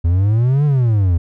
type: exponential two-way sweep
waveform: triangle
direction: up then down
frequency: 81.4 to 150.8 to 81.4 Hz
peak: -9 dBFS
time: 0.04-1.18 s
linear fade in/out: 10 ms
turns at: 0.65 s
effects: none